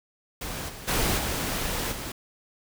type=noise with level steps; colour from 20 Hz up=pink; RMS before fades=-34 / -41 / -25 / -29 / -35 dBFS; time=0.41-2.12 s; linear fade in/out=5 ms; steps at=0.68 / 0.87 / 1.17 / 1.91 s; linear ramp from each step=20 ms; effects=none